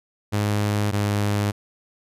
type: tone pair in turn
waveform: sawtooth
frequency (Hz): 103.83 / 102.82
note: G#2 / G#2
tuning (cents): 0 / -17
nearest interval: unison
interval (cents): 17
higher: first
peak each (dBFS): -16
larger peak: neither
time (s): 0.32-0.92 / 0.92-1.52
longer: neither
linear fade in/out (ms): 20
effects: resampled to 32000 Hz